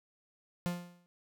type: tone with exponential decay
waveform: 45% pulse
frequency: 175.5 Hz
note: F3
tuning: 9 cents sharp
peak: -29 dBFS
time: 0.66-1.06 s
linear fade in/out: 0 ms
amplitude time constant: 86 ms
effects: none